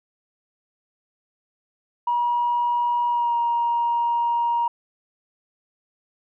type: tone with pitch glide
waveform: sine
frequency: 959 to 943.1 Hz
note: A#5 to A#5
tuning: +49 to +20 cents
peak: -18 dBFS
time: 2.07-4.68 s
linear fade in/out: 5 ms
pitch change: -29 cents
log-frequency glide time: 3.09-3.36 s
effects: tanh soft clip ceiling -14 dBFS